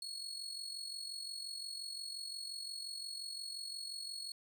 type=tone with amplitude modulation; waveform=35% pulse; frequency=4341 Hz; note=C#8; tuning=37 cents flat; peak=-38 dBFS; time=0.02-4.32 s; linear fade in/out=2 ms; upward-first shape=sine; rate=45.7 Hz; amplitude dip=60%; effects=none